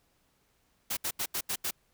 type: noise bursts at uneven times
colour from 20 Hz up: white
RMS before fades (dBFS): -32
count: 6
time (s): 0.9-0.97 / 1.04-1.11 / 1.19-1.26 / 1.34-1.41 / 1.49-1.56 / 1.64-1.71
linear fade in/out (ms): 10
effects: pink hiss -71 dBFS RMS until 1.93 s